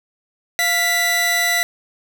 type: tone pair together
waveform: sawtooth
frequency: 698.4 / 1975.5 Hz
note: F5 / B6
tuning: 0 / 0 cents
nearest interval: octave + tritone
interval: 1800 cents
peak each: -19 / -13 dBFS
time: 0.59-1.63 s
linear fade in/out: 0 ms
effects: none